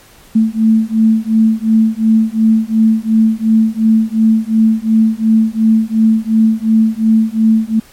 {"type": "beating tone pair", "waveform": "sine", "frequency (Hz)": [220, 222.8], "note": ["A3", "A3"], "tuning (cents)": [0, 22], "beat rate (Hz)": 2.8, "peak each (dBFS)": -11, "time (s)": [0.35, 7.8], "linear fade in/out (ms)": 10, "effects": ["pink hiss -43 dBFS RMS until 7.92 s", "MP3 64 kbps"]}